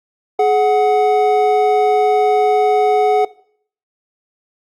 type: tone pair together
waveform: triangle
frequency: 422 / 740 Hz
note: G#4 / F#5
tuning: +28 / 0 cents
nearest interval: minor seventh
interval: 972 cents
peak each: -11 dBFS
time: 0.39-3.25 s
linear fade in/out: 5 ms
effects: noise-tail reverb RT60 0.6 s tail -21 dB re dry + Opus 48 kbps